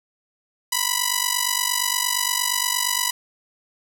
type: ring-modulated tone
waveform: 5% pulse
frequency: 987.8 Hz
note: B5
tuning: in tune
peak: -5 dBFS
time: 0.72-3.11 s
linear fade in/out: 2 ms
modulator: 24.3 Hz
effects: none